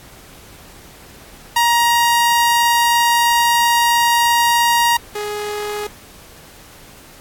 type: tone pair in turn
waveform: sawtooth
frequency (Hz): 943 / 417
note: A#5 / G#4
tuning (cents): +20 / +7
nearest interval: octave + major second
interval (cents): 1413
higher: first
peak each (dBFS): -8 / -18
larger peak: first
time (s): 1.56-4.97 / 5.15-5.87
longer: first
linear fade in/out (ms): 5
effects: pink hiss -42 dBFS RMS until 7.2 s + AAC 64 kbps